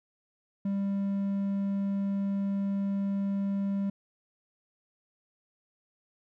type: tone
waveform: triangle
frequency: 197.9 Hz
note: G3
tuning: 17 cents sharp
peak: -25 dBFS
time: 0.65-3.9 s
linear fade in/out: 5 ms
effects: none